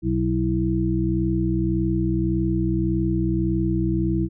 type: harmonic tone with a mistuned harmonic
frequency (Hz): 61.74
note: B1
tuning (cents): 0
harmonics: 1 / 2 / 3 / 5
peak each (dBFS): -26 / -25 / -25 / -23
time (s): 0.02-4.29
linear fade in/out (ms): 50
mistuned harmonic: 5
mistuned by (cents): +100
effects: none